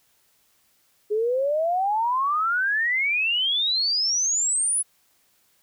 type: exponential sweep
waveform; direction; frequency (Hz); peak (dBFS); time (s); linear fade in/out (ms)
sine; up; 411.6 to 10360; -20; 1.1-4.83; 20
effects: white hiss -64 dBFS RMS until 5.62 s